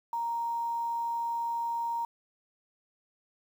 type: tone with quantisation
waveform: sine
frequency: 933 Hz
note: A#5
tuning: 1 cent sharp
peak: -29 dBFS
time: 0.13-2.05 s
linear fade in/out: 2 ms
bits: 9
effects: none